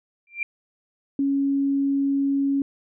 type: tone with exponential growth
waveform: sine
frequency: 2368 Hz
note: D7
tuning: 14 cents sharp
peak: -20 dBFS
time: 0.27-0.43 s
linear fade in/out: 2 ms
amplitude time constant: 33 ms
type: tone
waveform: sine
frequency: 277.1 Hz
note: C#4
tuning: 1 cent flat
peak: -19 dBFS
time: 1.19-2.62 s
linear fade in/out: 2 ms
effects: none